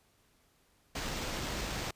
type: noise with sample-and-hold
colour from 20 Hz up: pink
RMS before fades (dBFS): -37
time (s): 0.95-1.91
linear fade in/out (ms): 5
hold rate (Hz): 11025
effects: pink hiss -69 dBFS RMS until 1.95 s + resampled to 32000 Hz